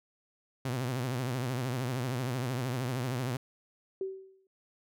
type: tone with vibrato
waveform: sawtooth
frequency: 126.2 Hz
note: B2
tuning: 38 cents sharp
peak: -27 dBFS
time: 0.65-3.37 s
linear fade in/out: 5 ms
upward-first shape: triangle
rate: 13 Hz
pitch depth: 140 cents each way
type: tone with exponential decay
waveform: sine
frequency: 382.9 Hz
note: G4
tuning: 41 cents flat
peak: -29 dBFS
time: 4.01-4.47 s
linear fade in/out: 2 ms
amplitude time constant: 98 ms
effects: none